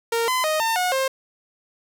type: tone with pitch steps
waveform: sawtooth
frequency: 462.1 / 1019 / 622 / 903 / 727 / 531 Hz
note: A#4 / C6 / D#5 / A5 / F#5 / C5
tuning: -15 / -46 / -1 / +45 / -31 / +25 cents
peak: -16 dBFS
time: 0.12-1.08 s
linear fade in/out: 5 ms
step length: 160 ms
effects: none